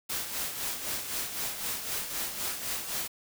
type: noise with tremolo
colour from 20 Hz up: white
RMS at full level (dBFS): -32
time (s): 0.09-3.08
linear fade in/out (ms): 10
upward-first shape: sine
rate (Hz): 3.9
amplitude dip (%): 55
effects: none